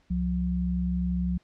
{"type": "tone pair together", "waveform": "sine", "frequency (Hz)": [66.97, 178.8], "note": ["C2", "F3"], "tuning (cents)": [41, 41], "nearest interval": "octave + perfect fourth", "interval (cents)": 1700, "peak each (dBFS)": [-29, -26], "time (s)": [0.1, 1.38], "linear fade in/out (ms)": 10, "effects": ["pink hiss -66 dBFS RMS until 1.43 s", "low-pass 5000 Hz 12 dB/octave"]}